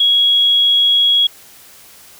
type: tone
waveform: sine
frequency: 3322 Hz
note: G#7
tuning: in tune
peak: -9 dBFS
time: 0-1.27 s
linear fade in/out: 5 ms
effects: white hiss -42 dBFS RMS until 2.19 s